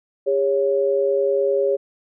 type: tone pair together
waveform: sine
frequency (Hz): 404.2 / 554.4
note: G#4 / C#5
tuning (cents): -47 / 0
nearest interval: perfect fourth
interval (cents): 547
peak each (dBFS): -19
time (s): 0.26-1.77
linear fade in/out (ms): 20
effects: none